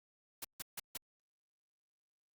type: noise bursts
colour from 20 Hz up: white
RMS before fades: -42 dBFS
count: 4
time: 0.42-0.974 s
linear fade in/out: 5 ms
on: 26 ms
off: 150 ms
effects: Opus 48 kbps